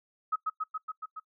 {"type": "tone with echo", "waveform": "sine", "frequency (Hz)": 1272, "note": "D#6", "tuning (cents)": 38, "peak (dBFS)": -25, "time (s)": [0.32, 0.36], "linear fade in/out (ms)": 10, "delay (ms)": 140, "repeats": 6, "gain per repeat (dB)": -2, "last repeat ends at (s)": 1.2, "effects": ["noise-tail reverb RT60 0.1 s tail -21 dB re dry"]}